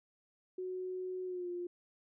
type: tone with pitch glide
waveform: sine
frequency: 369 to 352.5 Hz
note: F#4 to F4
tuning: -5 to +16 cents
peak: -37 dBFS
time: 0.58-1.67 s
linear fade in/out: 5 ms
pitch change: -79 cents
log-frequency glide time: 1.25-1.49 s
effects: none